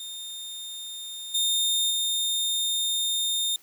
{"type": "tone with level steps", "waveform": "sawtooth", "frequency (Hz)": 3645, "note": "A#7", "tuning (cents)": -40, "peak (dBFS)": [-32, -19, -21], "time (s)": [0, 3.56], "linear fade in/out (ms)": 2, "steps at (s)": [1.34, 1.9], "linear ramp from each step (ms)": 10, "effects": ["white hiss -56 dBFS RMS until 3.62 s", "high-pass 100 Hz 12 dB/octave"]}